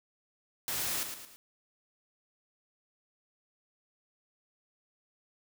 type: noise with echo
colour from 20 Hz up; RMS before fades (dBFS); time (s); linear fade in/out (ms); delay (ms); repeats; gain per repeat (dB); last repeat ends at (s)
white; -34; 0.68-1.03; 0; 110; 3; -7; 1.36
effects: none